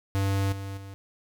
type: tone with level steps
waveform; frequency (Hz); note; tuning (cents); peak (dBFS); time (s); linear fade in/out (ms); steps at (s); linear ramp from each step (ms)
square; 98; G2; 0; -24 / -34 / -40; 0.15-0.94; 0; 0.52 / 0.77; 5
effects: none